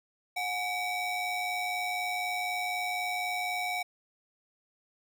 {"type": "ring-modulated tone", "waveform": "square", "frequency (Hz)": 776, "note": "G5", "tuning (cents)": -18, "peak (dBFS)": -28, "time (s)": [0.36, 3.83], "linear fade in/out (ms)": 10, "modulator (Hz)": 1500, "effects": []}